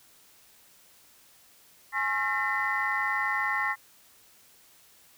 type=tone cluster; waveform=sine; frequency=837 / 1082 / 1360 / 1819 / 2014 Hz; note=G#5 / C#6 / F6 / A#6 / B6; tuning=+13 / -42 / -46 / -43 / +33 cents; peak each=-34 / -31 / -35 / -29 / -31 dBFS; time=1.92-3.76 s; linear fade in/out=50 ms; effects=tanh soft clip ceiling -16 dBFS + white hiss -58 dBFS RMS until 5.17 s